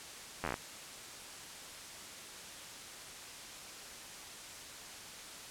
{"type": "slowing click train", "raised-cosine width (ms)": 0.5, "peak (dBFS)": -20, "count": 8, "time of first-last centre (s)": [0.44, 0.541], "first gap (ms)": 11, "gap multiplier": 1.09, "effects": ["white hiss -48 dBFS RMS until 5.5 s", "low-pass 9000 Hz 12 dB/octave"]}